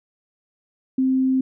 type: tone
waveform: sine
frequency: 261.6 Hz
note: C4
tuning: in tune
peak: -16 dBFS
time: 0.98-1.41 s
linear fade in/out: 5 ms
effects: none